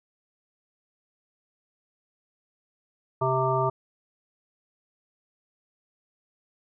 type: harmonic tone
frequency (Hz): 130.81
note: C3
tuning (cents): 0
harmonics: 1 / 3 / 5 / 7 / 9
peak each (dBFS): -28 / -28 / -28 / -28 / -28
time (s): 3.21-3.7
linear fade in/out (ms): 10
effects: none